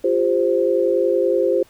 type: chord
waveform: sine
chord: F suspended second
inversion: none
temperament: equal with one note detuned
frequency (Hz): 349.2 / 399.8 / 523.3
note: F4 / G4 / C5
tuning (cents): 0 / +34 / 0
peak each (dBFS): -20 / -20 / -18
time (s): 0.04-1.63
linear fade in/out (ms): 5
effects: pink hiss -53 dBFS RMS until 1.69 s